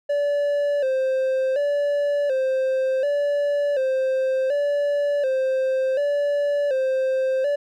triangle tone with vibrato, 550 Hz, C#5, 14 cents flat, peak -17 dBFS, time 0.09-7.56 s, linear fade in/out 10 ms, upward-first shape square, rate 0.68 Hz, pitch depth 82 cents each way, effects none

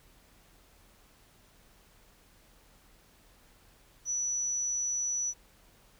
sine tone, 5920 Hz, F#8, in tune, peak -29 dBFS, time 4.05-5.34 s, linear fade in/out 50 ms, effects added 40 Hz sine -64 dBFS peak until 5.99 s + pink hiss -62 dBFS RMS until 5.99 s

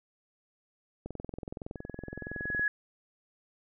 click train, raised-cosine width 2 ms, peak -25 dBFS, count 34, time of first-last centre 1.06-2.595 s, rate 21.5 Hz
sine tone with exponential growth, 1680 Hz, G#6, 19 cents sharp, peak -24 dBFS, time 1.76-2.68 s, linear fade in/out 2 ms, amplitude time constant 200 ms
effects none

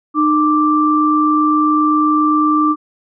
sine tone pair together, 304.6 / 1174.7 Hz, D#4 / D6, -37 / 0 cents, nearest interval octave + major seventh, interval 2337 cents, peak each -13 dBFS, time 0.14-2.76 s, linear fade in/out 50 ms, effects none

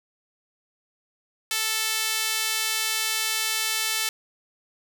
sawtooth tone with high-pass filter, 440 Hz, A4, in tune, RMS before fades -26 dBFS, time 1.51-4.09 s, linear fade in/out 2 ms, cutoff 2600 Hz, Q 0.72, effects none

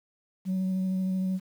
sine tone with vibrato, 187.5 Hz, F#3, 23 cents sharp, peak -23 dBFS, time 0.45-1.4 s, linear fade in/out 50 ms, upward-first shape sine, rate 13 Hz, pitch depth 13 cents each way, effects tanh soft clip ceiling -24 dBFS + 9-bit

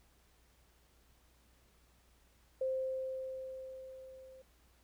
sine tone with level ramp, 523.3 Hz, C5, in tune, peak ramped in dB -31 to -53 dBFS, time 2.61-4.42 s, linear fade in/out 5 ms, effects added 60 Hz sine -68 dBFS peak until 4.83 s + pink hiss -70 dBFS RMS until 4.83 s

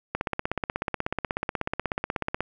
click train, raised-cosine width 0.5 ms, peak -11 dBFS, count 38, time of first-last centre 0.15-2.406 s, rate 16.4 Hz, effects none

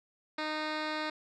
10% pulse tone with low-pass filter, 308 Hz, D#4, 17 cents flat, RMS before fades -35 dBFS, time 0.38-1.1 s, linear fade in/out 5 ms, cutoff 3600 Hz, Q 2.5, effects none

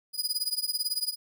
sawtooth tone with tremolo, 4939 Hz, D#8, 14 cents flat, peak -21 dBFS, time 0.13-1.16 s, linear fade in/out 50 ms, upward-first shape triangle, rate 18 Hz, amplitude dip 100%, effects none

